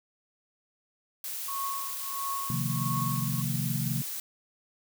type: noise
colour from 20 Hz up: blue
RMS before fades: -36 dBFS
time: 1.24-4.2 s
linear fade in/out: 2 ms
type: tone with tremolo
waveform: sine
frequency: 1099 Hz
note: C#6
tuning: 15 cents flat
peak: -30 dBFS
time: 1.48-3.42 s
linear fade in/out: 5 ms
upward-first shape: triangle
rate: 1.5 Hz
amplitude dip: 95%
type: chord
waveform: sine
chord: F dominant seventh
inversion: second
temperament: equal with one note detuned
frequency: 130.81 / 155.56 / 174.61 / 224.6 Hz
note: C3 / Eb3 / F3 / A3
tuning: 0 / 0 / 0 / +36 cents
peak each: -31 / -34 / -35 / -36 dBFS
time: 2.5-4.02 s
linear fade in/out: 2 ms
effects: none